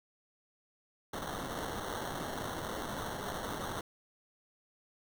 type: noise with sample-and-hold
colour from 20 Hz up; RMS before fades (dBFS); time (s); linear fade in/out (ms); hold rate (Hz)
blue; -39; 1.13-3.81; 5; 2450
effects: none